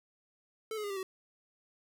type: tone with pitch steps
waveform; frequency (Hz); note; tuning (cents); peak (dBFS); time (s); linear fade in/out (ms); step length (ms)
square; 440 / 423.5 / 407.7 / 392.4 / 377.8; A4 / G#4 / G#4 / G4 / F#4; 0 / +34 / -32 / +2 / +36; -36; 0.71-1.03; 2; 64
effects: none